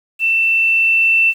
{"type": "tone with level ramp", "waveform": "sine", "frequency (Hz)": 2676, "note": "E7", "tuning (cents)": 25, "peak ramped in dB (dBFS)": [-12, -9], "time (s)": [0.19, 1.34], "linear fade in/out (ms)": 50, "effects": ["7-bit"]}